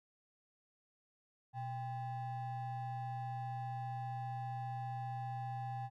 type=ring-modulated tone; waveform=triangle; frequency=457.5 Hz; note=A#4; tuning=32 cents flat; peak=-34 dBFS; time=1.53-5.9 s; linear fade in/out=50 ms; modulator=335 Hz; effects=Opus 48 kbps